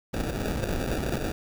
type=noise with sample-and-hold; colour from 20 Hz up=pink; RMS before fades=-29 dBFS; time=0.13-1.32 s; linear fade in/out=10 ms; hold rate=1050 Hz; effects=none